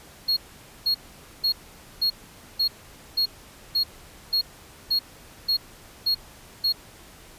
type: tone bursts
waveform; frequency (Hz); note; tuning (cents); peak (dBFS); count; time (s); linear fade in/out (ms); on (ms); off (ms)
triangle; 4300; C8; +47; -18; 12; 0.28-6.726; 10; 88; 490
effects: pink hiss -48 dBFS RMS until 7.38 s + resampled to 32000 Hz